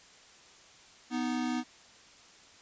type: tone pair together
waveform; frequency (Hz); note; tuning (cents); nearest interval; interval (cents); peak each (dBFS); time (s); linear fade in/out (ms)
square; 246.9 / 311.1; B3 / D#4; 0 / 0; major third; 400; -32 / -36; 1.1-1.64; 50
effects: white hiss -56 dBFS RMS until 2.61 s + resampled to 16000 Hz